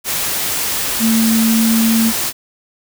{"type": "tone in noise", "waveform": "sine", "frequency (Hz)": 225.1, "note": "A3", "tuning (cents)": 40, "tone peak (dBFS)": -11, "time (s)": [0.99, 2.13], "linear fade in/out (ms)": 50, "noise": "white", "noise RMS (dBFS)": -19, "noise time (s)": [0.04, 2.33], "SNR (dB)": 5, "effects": []}